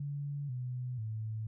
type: tone with pitch steps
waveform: sine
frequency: 143.1 / 125.3 / 109.71 Hz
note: D3 / B2 / A2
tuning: -45 / +25 / -5 cents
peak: -35 dBFS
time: 0-1.47 s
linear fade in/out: 5 ms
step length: 490 ms
effects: none